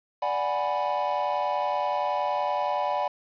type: chord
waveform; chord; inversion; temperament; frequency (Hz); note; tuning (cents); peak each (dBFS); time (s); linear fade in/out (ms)
triangle; G# half-diminished seventh; second; equal; 587.3 / 740 / 830.6 / 987.8; D5 / F#5 / G#5 / B5; 0 / 0 / 0 / 0; -28; 0.22-3.08; 5
effects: resampled to 11025 Hz + 8-bit